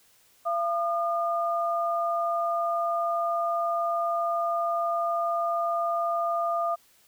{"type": "tone pair together", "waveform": "sine", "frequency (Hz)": [681, 1213.4], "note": ["F5", "D#6"], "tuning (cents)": [-44, -44], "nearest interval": "minor seventh", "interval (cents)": 1000, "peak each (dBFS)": [-26, -28], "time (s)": [0.45, 6.76], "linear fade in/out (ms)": 20, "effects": ["white hiss -61 dBFS RMS until 7.07 s"]}